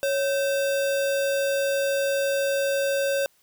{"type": "tone with sample-and-hold", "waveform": "sine", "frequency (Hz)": 554, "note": "C#5", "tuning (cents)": -1, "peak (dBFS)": -21, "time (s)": [0.03, 3.26], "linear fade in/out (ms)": 0, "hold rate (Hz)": 2100, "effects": ["white hiss -63 dBFS RMS until 3.42 s"]}